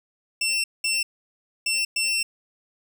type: tone bursts at uneven times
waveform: 20% pulse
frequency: 2699 Hz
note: E7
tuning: 40 cents sharp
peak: -17 dBFS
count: 4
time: 0.41-0.64 / 0.84-1.03 / 1.66-1.85 / 1.96-2.23 s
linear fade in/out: 5 ms
effects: none